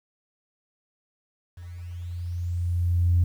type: tone with level ramp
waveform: sine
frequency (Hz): 87.31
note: F2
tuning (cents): 0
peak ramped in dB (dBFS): -38 to -15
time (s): 1.57-3.24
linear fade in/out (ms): 5
effects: tanh soft clip ceiling -12 dBFS + 9-bit